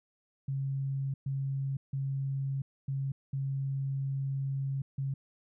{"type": "tone bursts at uneven times", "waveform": "sine", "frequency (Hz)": 136.4, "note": "C#3", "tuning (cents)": -28, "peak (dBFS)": -30, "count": 6, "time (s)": [[0.48, 1.14], [1.26, 1.77], [1.93, 2.62], [2.88, 3.12], [3.33, 4.82], [4.98, 5.14]], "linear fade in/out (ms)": 5, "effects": []}